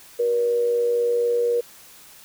sine tone with amplitude modulation, 477.1 Hz, A#4, 40 cents sharp, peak -16 dBFS, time 0.19-1.61 s, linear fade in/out 10 ms, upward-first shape sine, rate 104 Hz, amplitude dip 40%, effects white hiss -47 dBFS RMS until 2.24 s

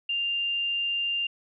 sine tone, 2794 Hz, F7, in tune, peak -25 dBFS, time 0.09-1.27 s, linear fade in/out 5 ms, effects none

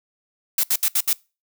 blue noise bursts, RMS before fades -19 dBFS, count 5, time 0.58-1.13 s, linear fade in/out 2 ms, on 54 ms, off 70 ms, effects noise-tail reverb RT60 0.3 s tail -24 dB re dry

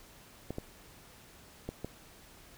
clicks, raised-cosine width 2 ms, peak -23 dBFS, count 4, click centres 0.506 / 0.584 / 1.69 / 1.846 s, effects pink hiss -56 dBFS RMS until 2.57 s

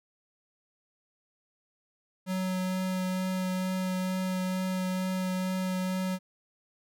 square tone with vibrato, 185.7 Hz, F#3, 7 cents sharp, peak -29 dBFS, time 2.26-6.19 s, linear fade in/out 50 ms, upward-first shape triangle, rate 2.2 Hz, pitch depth 10 cents each way, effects none

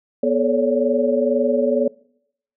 sine tone cluster, 244.2 / 430.5 / 552 / 574 Hz, B3 / A4 / C#5 / D5, -19 / -38 / -7 / -40 cents, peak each -21 dBFS, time 0.23-1.88 s, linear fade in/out 5 ms, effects noise-tail reverb RT60 0.7 s tail -23 dB re dry

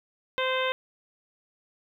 harmonic tone, 518 Hz, C5, 17 cents flat, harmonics 1 / 2 / 3 / 4 / 5 / 6 / 7, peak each -28 / -31 / -33 / -34 / -35 / -36 / -36 dBFS, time 0.38-0.72 s, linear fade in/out 0 ms, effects 10-bit

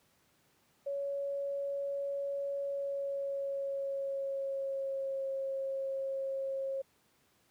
sine tone with pitch glide, 560 to 540.3 Hz, C#5 to C#5, +18 to -44 cents, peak -33 dBFS, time 0.86-6.82 s, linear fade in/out 10 ms, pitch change -62 cents, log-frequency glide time 2.61-5.27 s, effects pink hiss -70 dBFS RMS until 7.5 s + high-pass 100 Hz 12 dB/octave

